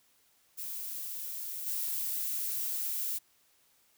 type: noise with level steps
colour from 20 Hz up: violet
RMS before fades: -39 / -34 dBFS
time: 0.57-3.19 s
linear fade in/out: 20 ms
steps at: 1.66 s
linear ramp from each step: 10 ms
effects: white hiss -68 dBFS RMS until 3.97 s